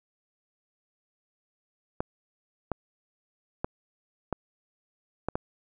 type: clicks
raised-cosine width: 1 ms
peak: -14 dBFS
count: 6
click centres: 2.005 / 2.717 / 3.645 / 4.327 / 5.286 / 5.355 s
effects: none